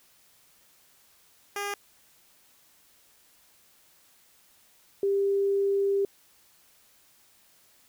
10% pulse / sine tone pair in turn, 405.4 / 396.6 Hz, G#4 / G4, -42 / +20 cents, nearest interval unison, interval 38 cents, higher first, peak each -22 dBFS, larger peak neither, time 1.56-1.74 / 5.03-6.05 s, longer second, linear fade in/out 2 ms, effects white hiss -61 dBFS RMS until 7.88 s

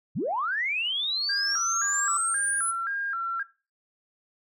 sine linear sweep, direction up, 94 to 10230 Hz, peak -25 dBFS, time 0.15-2.72 s, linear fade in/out 20 ms
sine tone with exponential growth, 1174.7 Hz, D6, in tune, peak -26 dBFS, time 0.79-2.17 s, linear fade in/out 2 ms, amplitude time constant 300 ms
sine tone with vibrato, 1480 Hz, F#6, in tune, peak -27 dBFS, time 1.29-3.43 s, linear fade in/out 5 ms, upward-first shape square, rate 1.9 Hz, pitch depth 150 cents each way
effects noise-tail reverb RT60 0.3 s tail -17 dB re dry + tanh soft clip ceiling -15 dBFS

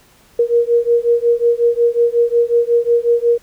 sine beating tone pair, 469.5 / 475 Hz, A#4 / A#4, +12 / +33 cents, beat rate 5.5 Hz, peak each -14 dBFS, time 0.39-3.38 s, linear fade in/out 5 ms, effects pink hiss -50 dBFS RMS until 3.42 s

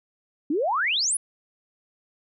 sine exponential sweep, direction up, 271.1 to 10940 Hz, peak -21 dBFS, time 0.5-1.17 s, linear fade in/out 5 ms, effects none

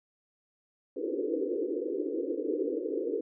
white band-pass noise, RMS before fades -32 dBFS, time 0.96-3.21 s, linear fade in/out 10 ms, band 280 to 500 Hz, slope 96 dB/octave, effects none

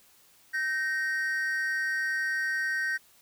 triangle tone pair together, 1546.9 / 1864.7 Hz, G6 / A#6, -23 / 0 cents, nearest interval minor third, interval 323 cents, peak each -28 dBFS, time 0.53-2.98 s, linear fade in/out 20 ms, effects white hiss -60 dBFS RMS until 3.21 s

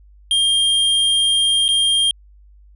square tone with dropouts, 3208 Hz, G7, 39 cents sharp, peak -14 dBFS, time 0.31-2.11 s, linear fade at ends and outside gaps 1 ms, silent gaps 1.681-1.688 s, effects added 50 Hz sine -44 dBFS peak until 2.75 s + resampled to 24000 Hz

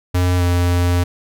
square tone with pitch glide, 89.9 to 88.15 Hz, F#2 to F2, -49 to +17 cents, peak -14 dBFS, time 0.14-1.04 s, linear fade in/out 10 ms, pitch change -34 cents, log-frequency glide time 0.37-0.42 s, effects none

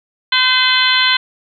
harmonic tone with a mistuned harmonic, 512 Hz, C5, 38 cents flat, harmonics 2 / 3 / 4 / 5 / 6 / 7 / 8, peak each -20 / -17 / -18 / -22 / -17 / -18 / -18 dBFS, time 0.32-1.17 s, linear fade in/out 5 ms, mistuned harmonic 7, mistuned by -56 cents, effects none

